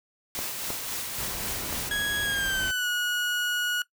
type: noise with tremolo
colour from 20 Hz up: white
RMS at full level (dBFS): -32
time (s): 0.35-1.89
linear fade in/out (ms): 0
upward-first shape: sine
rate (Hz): 3.7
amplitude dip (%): 30
type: clicks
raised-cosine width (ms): 1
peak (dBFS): -19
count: 3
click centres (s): 0.39 / 0.704 / 1.726
type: noise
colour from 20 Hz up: pink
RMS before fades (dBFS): -37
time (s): 1.18-2.71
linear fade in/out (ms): 0
type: tone with pitch glide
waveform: 30% pulse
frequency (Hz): 1661.2 to 1454.5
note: G#6 to F#6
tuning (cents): 0 to -30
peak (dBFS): -23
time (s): 1.91-3.82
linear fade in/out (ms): 2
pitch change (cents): -230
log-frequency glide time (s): 2.23-2.88
effects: noise-tail reverb RT60 0.1 s tail -19 dB re dry